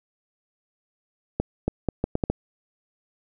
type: accelerating click train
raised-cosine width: 2 ms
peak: -9 dBFS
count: 7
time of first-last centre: 1.4-2.3 s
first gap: 280 ms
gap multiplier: 0.74
effects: none